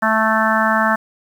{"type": "harmonic tone", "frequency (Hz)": 220, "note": "A3", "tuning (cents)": 0, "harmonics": [1, 3, 4, 5, 6, 7, 8], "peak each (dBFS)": [-21, -21, -21, -21, -21, -21, -21], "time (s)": [0.02, 0.96], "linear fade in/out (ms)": 10, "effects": ["7-bit"]}